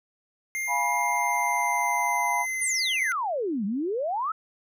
square tone with pitch glide, 2111 to 2059 Hz, C7 to C7, +15 to -28 cents, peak -28 dBFS, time 0.55-3.12 s, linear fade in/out 0 ms, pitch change -43 cents, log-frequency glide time 0.91-2.57 s
sine chord, F diminished, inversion none, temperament equal with one note detuned, 698.5 / 830.6 / 974.2 Hz, F5 / Ab5 / Cb6, 0 / 0 / -24 cents, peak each -32 / -29 / -26 dBFS, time 0.67-2.46 s, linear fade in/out 50 ms
sine exponential two-way sweep, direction down then up, 9956 to 190.1 to 1346 Hz, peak -25 dBFS, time 2.61-4.32 s, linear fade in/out 5 ms, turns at 3.65 s
effects none

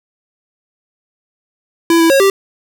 square tone with pitch steps, 333.9 / 329.8 / 545 / 391.5 Hz, E4 / E4 / C#5 / G4, +22 / +1 / -29 / -2 cents, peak -8 dBFS, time 1.9-2.3 s, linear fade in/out 2 ms, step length 100 ms, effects none

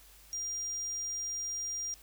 triangle tone, 5700 Hz, F8, 34 cents sharp, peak -33 dBFS, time 0.33-1.94 s, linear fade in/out 0 ms, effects added 50 Hz sine -59 dBFS peak until 2.02 s + white hiss -58 dBFS RMS until 2.02 s

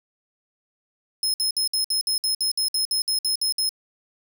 sawtooth tone bursts, 5160 Hz, E8, 38 cents flat, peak -18 dBFS, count 15, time 1.23-3.692 s, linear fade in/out 2 ms, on 110 ms, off 58 ms, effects none

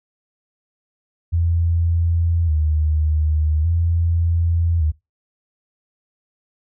sine tone with vibrato, 80.6 Hz, E2, 38 cents flat, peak -15 dBFS, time 1.32-4.92 s, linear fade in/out 20 ms, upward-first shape square, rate 0.43 Hz, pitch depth 78 cents each way, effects noise-tail reverb RT60 0.2 s tail -20 dB re dry

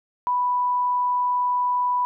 sine tone, 987.8 Hz, B5, in tune, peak -19 dBFS, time 0.27-2.05 s, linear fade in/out 0 ms, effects none

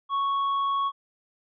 triangle tone with tanh clipping, 1108.7 Hz, C#6, in tune, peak -24 dBFS, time 0.09-0.92 s, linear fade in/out 50 ms, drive 9 dB, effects resampled to 11025 Hz

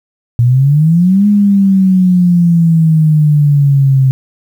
sine exponential two-way sweep, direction up then down, 116.54 to 207.7 to 131.2 Hz, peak -5 dBFS, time 0.39-4.11 s, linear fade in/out 0 ms, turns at 1.27 s, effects 7-bit

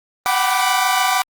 sawtooth chord, G major seventh, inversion third, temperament equal with one note detuned, 740 / 766.5 / 987.8 / 1174.7 Hz, F#5 / G5 / B5 / D6, 0 / -39 / 0 / 0 cents, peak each -17 dBFS, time 0.26-1.22 s, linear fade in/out 0 ms, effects Opus 32 kbps

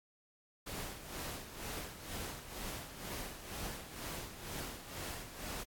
pink noise with tremolo, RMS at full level -42 dBFS, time 0.66-5.64 s, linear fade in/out 10 ms, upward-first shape sine, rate 2.1 Hz, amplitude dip 65%, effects AAC 64 kbps

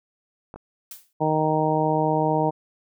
clicks, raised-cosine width 1 ms, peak -24 dBFS, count 2, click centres 0.541 / 0.56 s
blue noise with exponential decay, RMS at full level -35 dBFS, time 0.91-1.13 s, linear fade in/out 2 ms, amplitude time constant 46 ms
harmonic tone, 155.56 Hz, D#3, in tune, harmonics 1 / 2 / 3 / 4 / 5 / 6, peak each -26 / -26 / -26 / -26 / -26 / -26 dBFS, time 1.2-2.51 s, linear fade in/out 20 ms
effects none

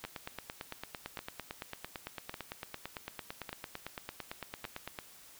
two click trains, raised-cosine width 0.3 ms, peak -24 / -23 dBFS, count 5 / 45, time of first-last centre 0.04-4.643 / 0.05-4.988 s, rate 0.869 / 8.91 Hz, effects white hiss -56 dBFS RMS until 5.39 s

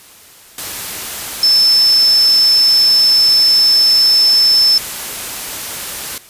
sine tone in noise, 5274 Hz, E8, in tune, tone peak -7 dBFS, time 1.43-4.78 s, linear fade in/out 2 ms, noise white, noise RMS -24 dBFS, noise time 0.58-6.18 s, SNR +14 dB, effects white hiss -41 dBFS RMS until 6.29 s + resampled to 32000 Hz

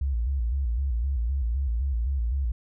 sine tone with vibrato, 62.7 Hz, B1, 27 cents sharp, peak -23 dBFS, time 0.01-2.52 s, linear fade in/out 5 ms, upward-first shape square, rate 3.9 Hz, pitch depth 150 cents each way, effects none

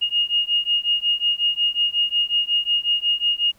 sine beating tone pair, 2851 / 2856.5 Hz, F7 / F7, +35 / +38 cents, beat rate 5.5 Hz, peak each -21 / -21 dBFS, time 0.01-3.52 s, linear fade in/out 20 ms, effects pink hiss -58 dBFS RMS until 3.58 s

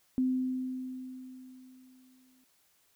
sine tone with exponential decay, 257 Hz, C4, 31 cents flat, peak -24 dBFS, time 0.18-2.44 s, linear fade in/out 0 ms, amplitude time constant 490 ms, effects white hiss -69 dBFS RMS until 2.95 s

